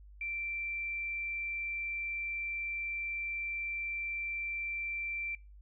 sine tone, 2348 Hz, D7, 1 cent flat, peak -35 dBFS, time 0.21-5.35 s, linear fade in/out 2 ms, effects noise-tail reverb RT60 0.3 s tail -24 dB re dry + added 50 Hz sine -51 dBFS peak until 5.61 s

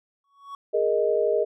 triangle tone with exponential growth, 1118 Hz, C#6, 14 cents sharp, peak -30 dBFS, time 0.24-0.55 s, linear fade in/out 2 ms, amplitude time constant 66 ms
sine chord, Ab suspended second, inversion none, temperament just, 415.3 / 467.2 / 623 Hz, Ab4 / Bb4 / Eb5, 0 / +4 / +2 cents, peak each -24 dBFS, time 0.73-1.45 s, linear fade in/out 20 ms
effects none

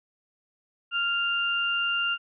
sine tone pair together, 1396 / 2792 Hz, F6 / F7, -1 / -1 cents, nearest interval octave, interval 1200 cents, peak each -27 / -26 dBFS, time 0.91-2.18 s, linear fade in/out 50 ms, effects none

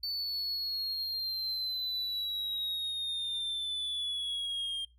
triangle linear sweep, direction down, 4507 to 3199 Hz, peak -31 dBFS, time 0.03-4.85 s, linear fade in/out 5 ms, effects noise-tail reverb RT60 0.2 s tail -21 dB re dry + added 60 Hz sine -60 dBFS peak until 4.98 s

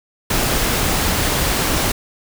pink noise, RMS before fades -18 dBFS, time 0.3-1.92 s, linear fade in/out 5 ms, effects none

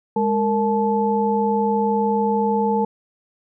sine tone cluster, 207 / 460.5 / 868 Hz, G#3 / A#4 / A5, -5 / -21 / -24 cents, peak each -21 dBFS, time 0.16-2.85 s, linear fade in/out 5 ms, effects none

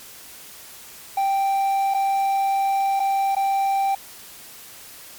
triangle tone with dropouts, 784 Hz, G5, in tune, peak -16 dBFS, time 1.17-3.95 s, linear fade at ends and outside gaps 5 ms, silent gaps 1.94-1.945 / 2.996-3 / 3.351-3.365 s, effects white hiss -42 dBFS RMS until 5.18 s + MP3 96 kbps

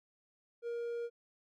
triangle tone, 471.1 Hz, A#4, 18 cents sharp, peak -34 dBFS, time 0.62-1.1 s, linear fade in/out 50 ms, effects none

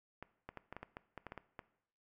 clicks, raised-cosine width 0.5 ms, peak -30 dBFS, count 12, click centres 0.226 / 0.49 / 0.573 / 0.726 / 0.766 / 0.83 / 0.969 / 1.177 / 1.267 / 1.321 / 1.377 / 1.592 s, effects noise-tail reverb RT60 0.7 s tail -18 dB re dry

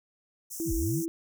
pink high-pass noise, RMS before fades -39 dBFS, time 0.5-1.06 s, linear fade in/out 20 ms, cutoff 5600 Hz, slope 96 dB/octave
sine tone, 330.1 Hz, E4, 2 cents sharp, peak -29 dBFS, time 0.6-1.08 s, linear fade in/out 0 ms
sine linear two-way sweep, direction down then up, 217.8 to 31.23 to 179.7 Hz, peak -28 dBFS, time 0.65-1.03 s, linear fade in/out 50 ms, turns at 0.73 s
effects none

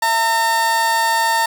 30% pulse tone pair together, 663.4 / 911 Hz, E5 / A#5, +11 / -40 cents, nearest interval perfect fourth, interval 549 cents, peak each -24 / -12 dBFS, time 0.02-1.46 s, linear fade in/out 5 ms, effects none

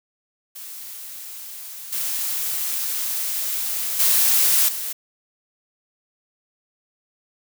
blue noise with level steps, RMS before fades -36 / -25 / -17 / -28 dBFS, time 0.55-4.93 s, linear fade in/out 10 ms, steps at 1.92 / 3.99 / 4.68 s, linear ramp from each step 10 ms, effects none

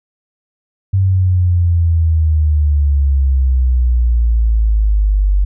sine exponential sweep, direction down, 96.9 to 47.74 Hz, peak -9 dBFS, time 0.93-5.45 s, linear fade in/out 10 ms, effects none

